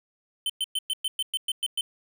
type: tone bursts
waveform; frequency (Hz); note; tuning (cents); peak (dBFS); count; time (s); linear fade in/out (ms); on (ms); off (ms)
square; 3074; G7; -35; -25; 10; 0.46-1.81; 2; 36; 110
effects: none